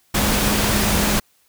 sine tone in noise, 206.6 Hz, G#3, 9 cents flat, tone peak -23 dBFS, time 0.14-1.2 s, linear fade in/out 10 ms, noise pink, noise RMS -19 dBFS, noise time 0.14-1.2 s, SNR -7 dB, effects white hiss -60 dBFS RMS until 1.48 s

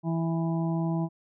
harmonic tone, 164.81 Hz, E3, in tune, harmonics 1 / 2 / 4 / 5 / 6, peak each -26 / -32 / -38 / -40 / -42 dBFS, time 0.03-1.09 s, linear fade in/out 50 ms, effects none

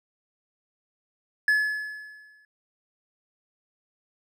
triangle tone with exponential decay, 1710 Hz, A6, 50 cents flat, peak -15 dBFS, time 1.48-2.45 s, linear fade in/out 2 ms, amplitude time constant 210 ms, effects none

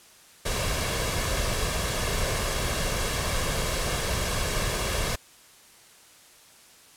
pink noise with comb filter, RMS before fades -27 dBFS, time 0.45-5.16 s, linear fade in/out 10 ms, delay 1.8 ms, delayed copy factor +0.5, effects white hiss -53 dBFS RMS until 6.96 s + low-pass 11000 Hz 12 dB/octave

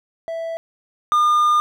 triangle tone pair in turn, 659.3 / 1210.6 Hz, E5 / D#6, 0 / -48 cents, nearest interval major seventh, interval 1052 cents, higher second, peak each -22 / -11 dBFS, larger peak second, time 0.28-0.57 / 1.12-1.6 s, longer second, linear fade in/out 0 ms, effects none

